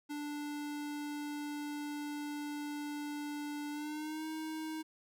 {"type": "tone with pitch glide", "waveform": "square", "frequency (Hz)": [293.7, 314.8], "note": ["D4", "D#4"], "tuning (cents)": [0, 20], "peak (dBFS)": -39, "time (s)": [0.09, 4.83], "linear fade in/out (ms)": 20, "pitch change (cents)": 120, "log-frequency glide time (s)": [3.71, 4.25], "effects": []}